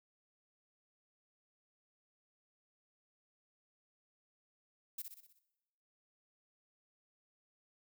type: noise with echo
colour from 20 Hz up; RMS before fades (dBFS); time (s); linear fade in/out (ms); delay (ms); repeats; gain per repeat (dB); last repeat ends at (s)
violet; -42; 4.98-5.02; 5; 62; 6; -5; 5.392
effects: noise-tail reverb RT60 1.0 s tail -18 dB re dry